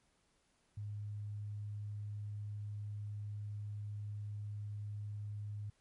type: tone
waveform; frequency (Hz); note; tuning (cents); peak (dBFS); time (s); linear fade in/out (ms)
sine; 103.83; G#2; 0; -40; 0.77-5.7; 5
effects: pink hiss -75 dBFS RMS until 5.8 s + MP3 48 kbps